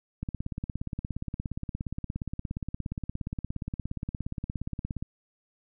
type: click train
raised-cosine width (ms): 5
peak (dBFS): -20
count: 83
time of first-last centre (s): 0.23-5.025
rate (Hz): 17.1
effects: none